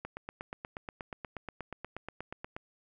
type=click train; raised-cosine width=0.5 ms; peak=-24 dBFS; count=22; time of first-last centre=0.05-2.565 s; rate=8.35 Hz; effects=none